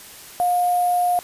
sine tone with sample-and-hold, 712 Hz, F5, 33 cents sharp, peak -16 dBFS, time 0.4-1.19 s, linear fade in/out 0 ms, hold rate 11025 Hz, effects white hiss -41 dBFS RMS until 1.23 s + resampled to 32000 Hz

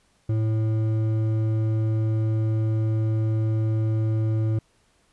triangle tone with hard clipping, 110 Hz, A2, in tune, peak -22 dBFS, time 0.29-4.59 s, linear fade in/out 5 ms, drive 12 dB, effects pink hiss -64 dBFS RMS until 5.12 s + resampled to 24000 Hz

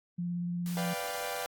sine tone with vibrato, 174.61 Hz, F3, in tune, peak -31 dBFS, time 0.18-0.94 s, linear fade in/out 10 ms, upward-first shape sine, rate 17 Hz, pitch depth 12 cents each way
white noise, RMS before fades -45 dBFS, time 0.66-1.46 s, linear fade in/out 0 ms
sawtooth chord, G dominant seventh, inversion first, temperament equal, 493.9 / 587.3 / 698.5 / 784 Hz, B4 / D5 / F5 / G5, 0 / 0 / 0 / 0 cents, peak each -36 dBFS, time 0.77-1.46 s, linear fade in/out 0 ms
effects AAC 64 kbps

